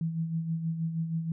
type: tone with tremolo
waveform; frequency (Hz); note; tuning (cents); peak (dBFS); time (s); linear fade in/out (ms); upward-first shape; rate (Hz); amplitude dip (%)
sine; 163.6; E3; -13; -26; 0.01-1.32; 2; sine; 6.3; 55
effects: none